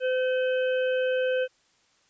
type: harmonic tone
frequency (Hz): 512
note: C5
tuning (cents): -38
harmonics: 1 / 3 / 5 / 6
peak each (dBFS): -23 / -33 / -38 / -41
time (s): 0-1.48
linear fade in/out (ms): 50
effects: white hiss -65 dBFS RMS until 2.09 s + resampled to 16000 Hz

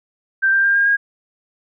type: tone with pitch steps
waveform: sine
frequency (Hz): 1568 / 1583.5 / 1599.1 / 1614.9 / 1630.8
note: G6 / G6 / G6 / G#6 / G#6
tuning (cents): 0 / +17 / +34 / -49 / -32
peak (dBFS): -12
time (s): 0.42-0.97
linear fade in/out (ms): 20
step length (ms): 110
effects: none

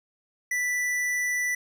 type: tone with hard clipping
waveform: sine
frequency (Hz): 1975.5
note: B6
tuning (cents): 0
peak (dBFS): -26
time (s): 0.51-1.55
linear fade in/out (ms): 5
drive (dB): 13
effects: none

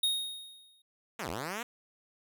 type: tone with exponential decay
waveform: square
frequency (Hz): 3729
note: A#7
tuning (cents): 0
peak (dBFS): -25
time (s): 0.03-0.82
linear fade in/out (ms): 5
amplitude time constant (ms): 170
type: linear two-way sweep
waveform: 5% pulse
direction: down then up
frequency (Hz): 246.9 to 73.42 to 246.9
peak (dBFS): -24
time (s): 1.19-1.63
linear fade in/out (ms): 5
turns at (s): 1.29
effects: none

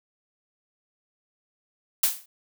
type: noise with exponential decay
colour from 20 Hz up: blue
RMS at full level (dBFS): -17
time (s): 2.03-2.26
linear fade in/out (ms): 5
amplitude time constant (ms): 49
effects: none

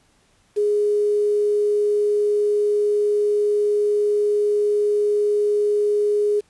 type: tone with quantisation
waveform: sine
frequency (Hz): 415.3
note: G#4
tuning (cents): 0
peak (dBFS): -16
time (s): 0.56-6.41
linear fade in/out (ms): 20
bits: 7
effects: pink hiss -60 dBFS RMS until 6.49 s + resampled to 24000 Hz

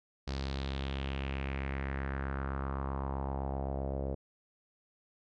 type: tone with low-pass filter sweep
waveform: sawtooth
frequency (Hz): 67.8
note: C#2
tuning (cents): -38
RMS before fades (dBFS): -36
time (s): 0.27-4.15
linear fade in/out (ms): 10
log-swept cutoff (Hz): 4800 to 540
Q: 3.2
effects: none

